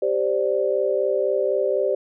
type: chord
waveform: sine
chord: G suspended fourth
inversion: none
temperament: equal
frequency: 392 / 523.3 / 587.3 Hz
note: G4 / C5 / D5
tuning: 0 / 0 / 0 cents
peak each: -23 dBFS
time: 0.02-1.95 s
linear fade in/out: 5 ms
effects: none